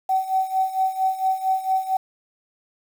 sine tone with tremolo, 760 Hz, F#5, 46 cents sharp, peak -16 dBFS, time 0.09-1.97 s, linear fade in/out 5 ms, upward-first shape sine, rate 4.4 Hz, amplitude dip 80%, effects 7-bit

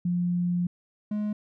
sine / triangle tone pair in turn, 176.2 / 209.9 Hz, F3 / G#3, +16 / +19 cents, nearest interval minor third, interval 303 cents, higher second, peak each -23 / -24 dBFS, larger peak first, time 0.05-0.67 / 1.11-1.33 s, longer first, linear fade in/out 5 ms, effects none

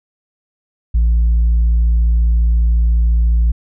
sine tone with tanh clipping, 57.2 Hz, A#1, 32 cents flat, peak -10 dBFS, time 0.94-3.52 s, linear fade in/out 10 ms, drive 1 dB, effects none

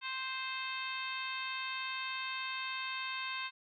harmonic tone with a mistuned harmonic, 523.3 Hz, C5, in tune, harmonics 2 / 3 / 4 / 5 / 6 / 7 / 8, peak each -42 / -44 / -45 / -42 / -49 / -46 / -49 dBFS, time 0.01-3.51 s, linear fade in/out 50 ms, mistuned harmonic 8, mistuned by +62 cents, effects none

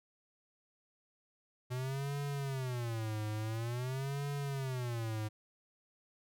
square tone with vibrato, 123.47 Hz, B2, in tune, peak -36 dBFS, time 1.7-5.29 s, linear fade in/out 20 ms, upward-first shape sine, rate 0.48 Hz, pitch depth 250 cents each way, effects none

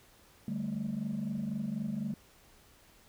sine chord, D suspended fourth, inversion none, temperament equal, 146.83 / 196 / 220 Hz, D3 / G3 / A3, 0 / 0 / 0 cents, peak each -39 / -35 / -34 dBFS, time 0.48-2.14 s, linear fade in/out 2 ms, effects tanh soft clip ceiling -28 dBFS + pink hiss -61 dBFS RMS until 3.08 s

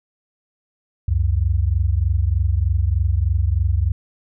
sine tone pair together, 67.93 / 91.2 Hz, C#2 / F#2, -34 / -24 cents, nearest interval perfect fourth, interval 510 cents, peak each -18 dBFS, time 1.08-3.92 s, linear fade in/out 5 ms, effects none

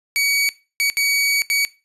sawtooth tone bursts at uneven times, 2261 Hz, C#7, 34 cents sharp, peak -13 dBFS, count 4, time 0.16-0.49 / 0.8-0.9 / 0.97-1.42 / 1.5-1.65 s, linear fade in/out 0 ms, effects noise-tail reverb RT60 0.3 s tail -19 dB re dry + resampled to 32000 Hz

